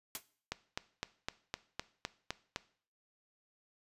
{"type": "noise with exponential decay", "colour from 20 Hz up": "white", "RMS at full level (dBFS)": -35, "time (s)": [0.15, 0.23], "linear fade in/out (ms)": 1, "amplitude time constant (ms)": 16}
{"type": "click train", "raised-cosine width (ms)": 0.2, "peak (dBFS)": -18, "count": 9, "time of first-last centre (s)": [0.52, 2.561], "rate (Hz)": 3.92}
{"effects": ["noise-tail reverb RT60 0.5 s tail -18 dB re dry", "resampled to 32000 Hz"]}